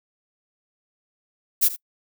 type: noise with echo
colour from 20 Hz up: violet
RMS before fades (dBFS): -17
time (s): 1.61-1.69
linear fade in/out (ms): 20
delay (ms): 76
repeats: 1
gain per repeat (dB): -15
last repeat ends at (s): 1.766
effects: noise-tail reverb RT60 0.1 s tail -25 dB re dry